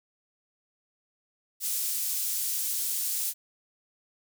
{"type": "high-pass noise", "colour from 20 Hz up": "pink", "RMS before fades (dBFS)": -30, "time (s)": [1.6, 3.34], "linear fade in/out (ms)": 50, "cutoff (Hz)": 8100, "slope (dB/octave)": 12, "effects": []}